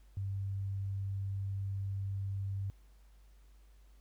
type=tone; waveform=sine; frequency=98 Hz; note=G2; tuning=in tune; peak=-34 dBFS; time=0.17-2.7 s; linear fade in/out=0 ms; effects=added 50 Hz sine -57 dBFS peak until 4 s + pink hiss -72 dBFS RMS until 4 s